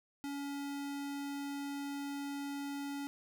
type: tone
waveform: square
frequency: 282.1 Hz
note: C#4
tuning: 30 cents sharp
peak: -39 dBFS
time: 0.24-3.07 s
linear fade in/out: 0 ms
effects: none